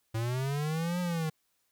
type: linear two-way sweep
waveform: square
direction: up then down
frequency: 110 to 180 to 154.7 Hz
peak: -30 dBFS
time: 0.14-1.3 s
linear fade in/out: 10 ms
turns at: 1 s
effects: white hiss -75 dBFS RMS until 1.71 s